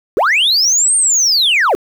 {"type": "linear two-way sweep", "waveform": "sine", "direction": "up then down", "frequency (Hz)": [323.5, 8870, 323.5], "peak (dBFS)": -7, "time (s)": [0.17, 1.75], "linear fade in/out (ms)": 0, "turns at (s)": 0.96, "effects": ["tanh soft clip ceiling -8 dBFS", "7-bit"]}